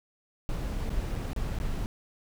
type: noise with dropouts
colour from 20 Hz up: brown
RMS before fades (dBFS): -31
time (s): 0.49-1.86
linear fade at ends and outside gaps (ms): 0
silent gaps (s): 0.895-0.902 / 1.153-1.157 / 1.332-1.363 / 1.587-1.601
effects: none